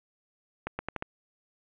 accelerating click train, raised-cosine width 0.5 ms, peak -17 dBFS, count 5, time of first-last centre 0.67-1.024 s, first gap 120 ms, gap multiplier 0.8, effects resampled to 8000 Hz + 9-bit

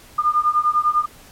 sine beating tone pair, 1207 / 1217 Hz, D6 / D#6, +47 / -39 cents, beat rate 10 Hz, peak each -18 dBFS, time 0.18-1.06 s, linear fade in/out 10 ms, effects pink hiss -46 dBFS RMS until 1.31 s + MP3 64 kbps

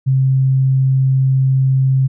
sine tone, 132.8 Hz, C3, 26 cents sharp, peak -10 dBFS, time 0.06-2.08 s, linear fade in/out 20 ms, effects none

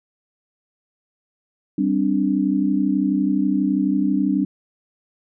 sine chord, G suspended fourth, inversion none, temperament equal with one note detuned, 195.21 / 261.6 / 293.7 Hz, G3 / C4 / D4, -7 / 0 / 0 cents, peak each -21 / -22 / -20 dBFS, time 1.78-4.45 s, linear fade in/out 5 ms, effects none

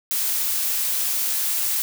blue noise, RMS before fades -23 dBFS, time 0.11-1.82 s, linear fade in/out 0 ms, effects none

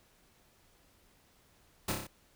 pink noise with echo, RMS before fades -32 dBFS, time 1.88-1.92 s, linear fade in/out 5 ms, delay 30 ms, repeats 5, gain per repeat -3 dB, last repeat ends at 2.07 s, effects pink hiss -66 dBFS RMS until 2.35 s

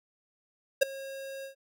square tone with ADSR envelope, 542 Hz, C#5, 39 cents flat, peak -17 dBFS, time 0.81-1.55 s, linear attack 15 ms, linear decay 10 ms, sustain -22 dB, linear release 110 ms, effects none

